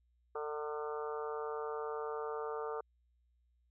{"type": "harmonic tone with a mistuned harmonic", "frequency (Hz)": 150, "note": "D3", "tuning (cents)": 37, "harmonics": [3, 4, 5, 6, 7, 8, 9, 10], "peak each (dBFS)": [-39, -48, -48, -47, -53, -45, -51, -57], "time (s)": [0.35, 2.81], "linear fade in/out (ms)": 5, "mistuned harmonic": 10, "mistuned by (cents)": -21, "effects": ["added 60 Hz sine -70 dBFS peak until 3.7 s"]}